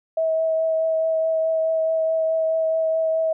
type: tone with vibrato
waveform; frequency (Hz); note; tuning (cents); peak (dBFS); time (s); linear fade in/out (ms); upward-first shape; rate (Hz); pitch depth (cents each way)
sine; 644; E5; -41; -18; 0.17-3.33; 5; triangle; 4.7; 13
effects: none